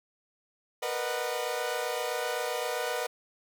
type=chord; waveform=sawtooth; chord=B major seventh; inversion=third; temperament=equal with one note detuned; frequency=466.2 / 493.9 / 609.4 / 740 Hz; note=A#4 / B4 / D#5 / F#5; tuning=0 / 0 / -36 / 0 cents; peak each=-33 / -30 / -32 / -33 dBFS; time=0.82-3.07 s; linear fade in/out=10 ms; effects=none